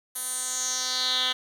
10% pulse tone with band-pass filter sweep, 254.6 Hz, C4, 47 cents flat, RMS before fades -28 dBFS, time 0.15-1.33 s, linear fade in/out 10 ms, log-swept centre 11000 to 3100 Hz, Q 3.9, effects 8-bit

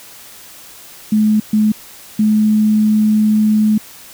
sine tone bursts at uneven times, 214.1 Hz, A3, 47 cents flat, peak -9 dBFS, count 3, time 1.12-1.4 / 1.53-1.72 / 2.19-3.78 s, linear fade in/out 5 ms, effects white hiss -38 dBFS RMS until 4.13 s

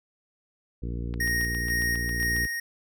harmonic tone, 58.8 Hz, A#1, 16 cents sharp, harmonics 1 / 2 / 3 / 4 / 5 / 6 / 7 / 8, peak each -31 / -35 / -40 / -41 / -42 / -46 / -48 / -48 dBFS, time 0.82-2.47 s, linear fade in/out 10 ms
click train, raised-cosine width 0.3 ms, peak -26 dBFS, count 10, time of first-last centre 1.14-2.364 s, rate 7.35 Hz
square tone with tremolo, 1864.7 Hz, A#6, in tune, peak -25 dBFS, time 1.2-2.6 s, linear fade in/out 5 ms, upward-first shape square, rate 2 Hz, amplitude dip 40%
effects none

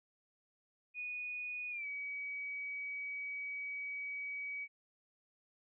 sine tone with pitch glide, 2475 to 2270 Hz, D#7 to C#7, -10 to +41 cents, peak -39 dBFS, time 0.94-4.68 s, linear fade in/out 50 ms, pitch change -149 cents, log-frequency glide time 1.7-1.87 s, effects none

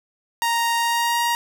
sawtooth tone with pitch glide, 932.3 to 943.1 Hz, A#5 to A#5, 0 to +20 cents, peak -15 dBFS, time 0.42-1.35 s, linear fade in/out 0 ms, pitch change +20 cents, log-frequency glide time 0.78-1.19 s, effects none

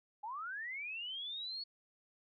sine linear sweep, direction up, 807 to 4423 Hz, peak -40 dBFS, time 0.23-1.64 s, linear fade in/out 10 ms, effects none

